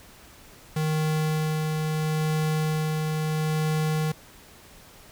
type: tone with tremolo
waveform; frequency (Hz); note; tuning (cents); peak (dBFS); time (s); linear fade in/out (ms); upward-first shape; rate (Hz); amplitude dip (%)
square; 155.56; D#3; 0; -23; 0.76-4.12; 5; sine; 0.75; 25
effects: pink hiss -50 dBFS RMS until 5.11 s